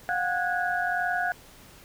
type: tone cluster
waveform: sine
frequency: 714 / 756 / 1467 / 1652 Hz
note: F5 / F#5 / F#6 / G#6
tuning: +38 / +37 / -15 / -10 cents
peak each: -28 / -35 / -29 / -31 dBFS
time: 0.09-1.32 s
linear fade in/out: 0 ms
effects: pink hiss -51 dBFS RMS until 1.84 s

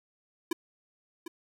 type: tone with echo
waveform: square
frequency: 336.3 Hz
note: E4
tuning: 35 cents sharp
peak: -27 dBFS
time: 0.51-0.53 s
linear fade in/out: 5 ms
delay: 750 ms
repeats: 1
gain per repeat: -11 dB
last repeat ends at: 1.28 s
effects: none

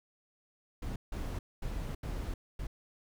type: noise bursts at uneven times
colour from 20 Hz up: brown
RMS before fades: -37 dBFS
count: 5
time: 0.82-0.96 / 1.12-1.39 / 1.62-1.95 / 2.03-2.34 / 2.59-2.67 s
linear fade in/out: 5 ms
effects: none

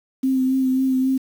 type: tone with vibrato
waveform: sine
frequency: 261.6 Hz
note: C4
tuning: in tune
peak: -16 dBFS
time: 0.23-1.18 s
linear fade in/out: 10 ms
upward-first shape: sine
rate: 3.7 Hz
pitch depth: 20 cents each way
effects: 7-bit

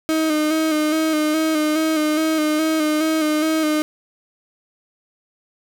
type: tone with vibrato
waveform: 35% pulse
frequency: 311.1 Hz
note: D#4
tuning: in tune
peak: -15 dBFS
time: 0.09-3.82 s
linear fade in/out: 0 ms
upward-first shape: square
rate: 2.4 Hz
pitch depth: 32 cents each way
effects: none

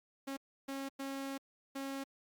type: tone bursts at uneven times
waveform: sawtooth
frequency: 272.7 Hz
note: C#4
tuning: 28 cents flat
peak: -35 dBFS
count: 4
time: 0.27-0.37 / 0.68-0.89 / 0.99-1.38 / 1.75-2.04 s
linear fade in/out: 10 ms
effects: Opus 48 kbps

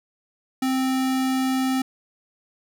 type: tone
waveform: square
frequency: 261.6 Hz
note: C4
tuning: in tune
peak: -21 dBFS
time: 0.62-1.82 s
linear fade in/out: 5 ms
effects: none

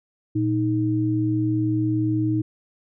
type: tone pair together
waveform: sine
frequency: 116.9 / 313.1 Hz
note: A#2 / D#4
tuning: +5 / +11 cents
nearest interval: octave + perfect fourth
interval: 1706 cents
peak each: -23 / -21 dBFS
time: 0.35-2.42 s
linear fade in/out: 10 ms
effects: none

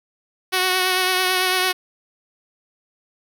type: tone with vibrato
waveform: 5% pulse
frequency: 370 Hz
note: F#4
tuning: in tune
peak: -6 dBFS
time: 0.52-1.73 s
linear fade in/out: 20 ms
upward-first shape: triangle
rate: 9 Hz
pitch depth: 27 cents each way
effects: none

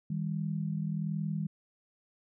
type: tone pair together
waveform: sine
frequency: 158.74 / 200 Hz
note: D#3 / G3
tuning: +35 / +35 cents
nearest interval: major third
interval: 400 cents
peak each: -32 / -35 dBFS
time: 0.1-1.47 s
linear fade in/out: 5 ms
effects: none

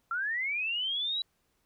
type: linear sweep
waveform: sine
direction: up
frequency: 1332 to 3951 Hz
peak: -29 dBFS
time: 0.11-1.22 s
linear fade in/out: 2 ms
effects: pink hiss -74 dBFS RMS until 1.65 s

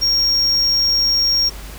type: tone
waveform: triangle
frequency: 5570 Hz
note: F8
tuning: 5 cents flat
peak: -12 dBFS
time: 0.01-1.5 s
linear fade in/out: 20 ms
effects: added 50 Hz sine -32 dBFS peak until 1.78 s + pink hiss -37 dBFS RMS until 1.78 s

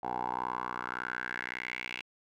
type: tone with band-pass filter sweep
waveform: 10% pulse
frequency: 61.74 Hz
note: B1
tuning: in tune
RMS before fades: -37 dBFS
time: 0.03-2.02 s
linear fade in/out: 5 ms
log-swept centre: 760 to 2600 Hz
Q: 4.7
effects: none

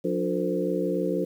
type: tone cluster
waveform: sine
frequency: 180.1 / 295.1 / 358.7 / 450.5 / 517 Hz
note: F#3 / D4 / F4 / A4 / C5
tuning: -46 / +8 / +46 / +41 / -21 cents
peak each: -30 dBFS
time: 0.04-1.25 s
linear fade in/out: 10 ms
effects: 9-bit

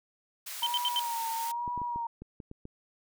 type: high-pass noise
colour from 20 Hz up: white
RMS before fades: -40 dBFS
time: 0.46-1.52 s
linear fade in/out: 10 ms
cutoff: 1000 Hz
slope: 12 dB/octave
type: tone with vibrato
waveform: sine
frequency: 941 Hz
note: A#5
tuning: 16 cents sharp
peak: -31 dBFS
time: 0.62-2.07 s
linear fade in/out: 5 ms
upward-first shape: sine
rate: 1.1 Hz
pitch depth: 56 cents each way
type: tone bursts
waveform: sine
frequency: 3100 Hz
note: G7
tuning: 20 cents flat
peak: -26 dBFS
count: 4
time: 0.63-0.994 s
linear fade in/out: 0 ms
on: 34 ms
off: 76 ms
type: clicks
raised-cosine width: 3 ms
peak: -30 dBFS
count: 8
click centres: 1.678 / 1.777 / 1.817 / 1.96 / 2.22 / 2.402 / 2.514 / 2.654 s
effects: none

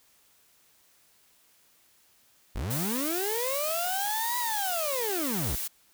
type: linear two-way sweep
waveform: 35% pulse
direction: up then down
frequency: 36.71 to 987.8 to 36.71 Hz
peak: -28 dBFS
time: 2.55-5.56 s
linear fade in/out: 10 ms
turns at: 4.38 s
type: noise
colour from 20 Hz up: blue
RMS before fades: -33 dBFS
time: 2.7-5.68 s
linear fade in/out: 10 ms
effects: white hiss -63 dBFS RMS until 5.93 s

